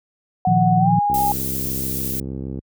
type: tone with pitch glide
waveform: sine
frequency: 740 to 821.1 Hz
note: F#5 to G#5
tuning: 0 to -20 cents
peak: -16 dBFS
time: 0.45-1.32 s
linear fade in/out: 2 ms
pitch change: +180 cents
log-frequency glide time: 0.79-0.91 s
type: chord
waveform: sine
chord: Bb suspended fourth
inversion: none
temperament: just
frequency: 116.54 / 155.39 / 174.81 Hz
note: Bb2 / Eb3 / F3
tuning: 0 / -2 / +2 cents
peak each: -21 / -21 / -17 dBFS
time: 0.47-0.99 s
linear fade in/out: 5 ms
type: click train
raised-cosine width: 3 ms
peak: -16 dBFS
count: 100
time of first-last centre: 1.1-2.589 s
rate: 66.5 Hz
type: noise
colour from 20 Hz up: violet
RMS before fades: -26 dBFS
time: 1.14-2.2 s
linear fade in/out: 2 ms
effects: high-pass 60 Hz 12 dB/octave